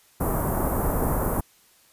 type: band-stop noise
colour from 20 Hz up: pink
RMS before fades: -24 dBFS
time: 0.2-1.41 s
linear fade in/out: 10 ms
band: 1200 to 12000 Hz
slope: 24 dB/octave
effects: white hiss -58 dBFS RMS until 1.92 s + resampled to 32000 Hz